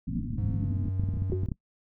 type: low-pass noise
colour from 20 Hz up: white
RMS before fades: -32 dBFS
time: 0.07-0.87 s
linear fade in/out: 10 ms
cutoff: 280 Hz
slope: 96 dB/octave
type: tone with pitch glide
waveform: triangle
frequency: 102.2 to 94.26 Hz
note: G#2 to F#2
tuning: -27 to +33 cents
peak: -26 dBFS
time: 0.38-1.46 s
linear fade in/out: 0 ms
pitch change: -140 cents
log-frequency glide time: 0.53-0.78 s
type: clicks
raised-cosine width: 5 ms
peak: -19 dBFS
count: 12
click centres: 0.883 / 0.997 / 1.037 / 1.089 / 1.139 / 1.171 / 1.221 / 1.3 / 1.331 / 1.434 / 1.487 / 1.518 s
type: tone with exponential decay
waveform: sine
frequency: 370 Hz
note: F#4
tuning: in tune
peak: -25 dBFS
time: 1.32-1.53 s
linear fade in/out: 1 ms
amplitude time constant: 44 ms
effects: noise-tail reverb RT60 0.1 s tail -22 dB re dry